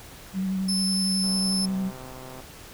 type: tone with vibrato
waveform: sine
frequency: 190 Hz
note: F#3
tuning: 46 cents sharp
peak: -24 dBFS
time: 0.33-1.92 s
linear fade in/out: 50 ms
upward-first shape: sine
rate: 11 Hz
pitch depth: 21 cents each way
type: tone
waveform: 30% pulse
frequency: 5260 Hz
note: E8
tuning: 5 cents flat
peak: -21 dBFS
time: 0.68-1.66 s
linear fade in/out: 10 ms
type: click train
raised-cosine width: 1 ms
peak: -29 dBFS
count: 151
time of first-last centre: 1.24-2.403 s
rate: 129 Hz
effects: pink hiss -45 dBFS RMS until 2.73 s